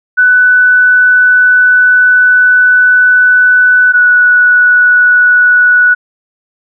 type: tone pair in turn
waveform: sine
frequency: 1493 / 1473.3 Hz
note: F#6 / F#6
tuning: +15 / -8 cents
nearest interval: unison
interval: 23 cents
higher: first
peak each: -3 dBFS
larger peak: neither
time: 0.17-3.93 / 3.93-5.95 s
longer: first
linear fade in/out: 20 ms
effects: none